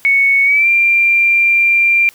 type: tone with pitch glide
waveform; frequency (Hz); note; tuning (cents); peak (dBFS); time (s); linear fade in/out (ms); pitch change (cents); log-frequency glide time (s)
sine; 2217 to 2376; C#7 to D7; 0 to +20; -8; 0.05-2.09; 0; +120; 0.44-0.68
effects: white hiss -45 dBFS RMS until 2.14 s